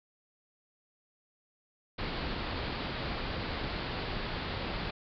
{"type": "low-pass noise", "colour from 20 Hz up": "pink", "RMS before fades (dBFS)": -36, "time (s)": [1.98, 4.91], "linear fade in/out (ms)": 10, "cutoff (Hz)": 4800, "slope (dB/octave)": 96, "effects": []}